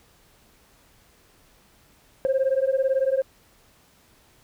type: beating tone pair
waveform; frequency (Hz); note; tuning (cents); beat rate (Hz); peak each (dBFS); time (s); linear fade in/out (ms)
sine; 523.3 / 541.3; C5 / C#5; 0 / -41; 18; -21; 2.25-3.22; 0
effects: tanh soft clip ceiling -15 dBFS + pink hiss -58 dBFS RMS until 4.43 s